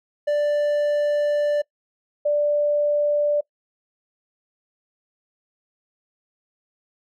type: tone pair in turn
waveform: triangle / sine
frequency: 588 / 588 Hz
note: D5 / D5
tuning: +2 / +2 cents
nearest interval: unison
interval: 0 cents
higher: neither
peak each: -16 / -17 dBFS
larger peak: first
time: 0.27-1.62 / 2.25-3.41 s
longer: first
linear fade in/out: 10 ms
effects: noise-tail reverb RT60 0.1 s tail -23 dB re dry